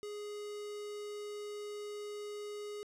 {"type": "tone with notch filter", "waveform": "square", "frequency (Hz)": 415.2, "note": "G#4", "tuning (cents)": 0, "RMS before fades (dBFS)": -43, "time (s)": [0.03, 2.83], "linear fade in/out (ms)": 0, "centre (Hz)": 1600, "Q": 1.4, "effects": ["low-pass 10000 Hz 12 dB/octave"]}